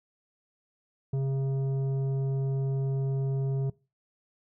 sine tone with tanh clipping, 135.4 Hz, C#3, 40 cents flat, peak -27 dBFS, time 1.13-3.7 s, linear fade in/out 5 ms, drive 9 dB, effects noise-tail reverb RT60 0.3 s tail -22 dB re dry

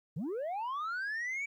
sine linear sweep, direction up, 128.6 to 2300 Hz, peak -31 dBFS, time 0.16-1.46 s, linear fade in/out 10 ms, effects tanh soft clip ceiling -33 dBFS + 12-bit

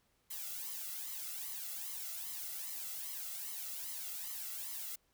blue noise with flanger, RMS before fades -43 dBFS, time 0.3-4.96 s, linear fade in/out 10 ms, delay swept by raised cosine 0.97 to 1.51 ms, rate 2.5 Hz, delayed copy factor +0.8, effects pink hiss -75 dBFS RMS until 5.13 s

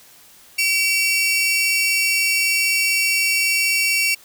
sawtooth tone pair together, 2288 / 2721 Hz, D7 / F7, -46 / -46 cents, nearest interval minor third, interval 300 cents, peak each -16 dBFS, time 0.58-4.15 s, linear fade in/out 10 ms, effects white hiss -48 dBFS RMS until 4.24 s

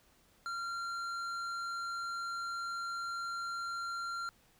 triangle tone with hard clipping, 1379 Hz, F6, 22 cents flat, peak -38 dBFS, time 0.46-4.29 s, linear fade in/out 0 ms, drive 13 dB, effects pink hiss -67 dBFS RMS until 4.59 s

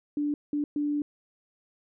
sine tone bursts at uneven times, 293.1 Hz, D4, 3 cents flat, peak -25 dBFS, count 3, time 0.17-0.34 / 0.53-0.64 / 0.76-1.02 s, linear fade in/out 2 ms, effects none

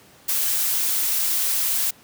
blue noise, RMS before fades -22 dBFS, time 0.28-1.91 s, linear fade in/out 10 ms, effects pink hiss -51 dBFS RMS until 2.03 s + high-pass 100 Hz 12 dB/octave

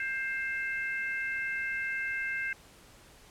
harmonic tone, 528 Hz, C5, 16 cents sharp, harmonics 3 / 4 / 5, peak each -33 / -35 / -41 dBFS, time 0-2.53 s, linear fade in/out 2 ms, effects pink hiss -56 dBFS RMS until 3.3 s + low-pass 12000 Hz 12 dB/octave

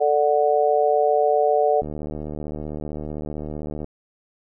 harmonic tone, 147.5 Hz, D3, 8 cents sharp, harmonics 3 / 4 / 5, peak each -20 / -20 / -20 dBFS, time 0-1.82 s, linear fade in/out 20 ms
click train, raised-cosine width 2 ms, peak -18 dBFS, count 154, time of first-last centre 1.82-3.844 s, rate 75.6 Hz
effects none

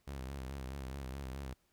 sawtooth tone with vibrato, 66.9 Hz, C2, 39 cents sharp, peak -37 dBFS, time 0.07-1.54 s, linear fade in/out 10 ms, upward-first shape sine, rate 4.7 Hz, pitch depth 83 cents each way, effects pink hiss -75 dBFS RMS until 1.72 s

